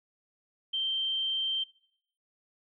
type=tone; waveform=sine; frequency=3136 Hz; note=G7; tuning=in tune; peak=-28 dBFS; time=0.73-1.64 s; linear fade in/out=10 ms; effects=noise-tail reverb RT60 0.7 s tail -21 dB re dry